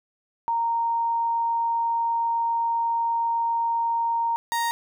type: tone pair in turn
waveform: sine / 35% pulse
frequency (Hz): 927 / 932.9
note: A#5 / A#5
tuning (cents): -10 / +1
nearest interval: unison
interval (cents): 11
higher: second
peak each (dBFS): -21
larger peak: neither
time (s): 0.48-4.36 / 4.52-4.71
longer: first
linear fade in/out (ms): 0
effects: none